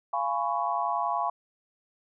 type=chord; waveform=sine; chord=C# dominant seventh; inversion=first; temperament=just; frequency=693 / 831.5 / 997.9 / 1108.7 Hz; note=E#5 / G#5 / B5 / C#6; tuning=-14 / +2 / +18 / 0 cents; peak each=-31 dBFS; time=0.13-1.3 s; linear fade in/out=5 ms; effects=none